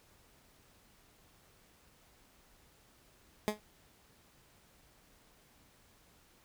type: tone with exponential decay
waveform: 15% pulse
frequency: 211.6 Hz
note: G#3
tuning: 33 cents sharp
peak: -20 dBFS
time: 3.48-3.6 s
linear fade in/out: 0 ms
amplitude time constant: 26 ms
effects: pink hiss -65 dBFS RMS until 6.44 s